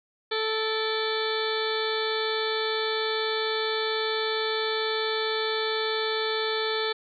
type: harmonic tone with a mistuned harmonic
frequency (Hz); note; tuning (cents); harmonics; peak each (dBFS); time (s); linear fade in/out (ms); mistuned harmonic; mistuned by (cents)
438.9; A4; -4; 1 / 2 / 3 / 4 / 5 / 7 / 8 / 9 / 10; -28 / -36 / -35 / -34 / -37 / -41 / -33 / -37 / -37; 0.31-6.93; 10; 5; +91
effects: none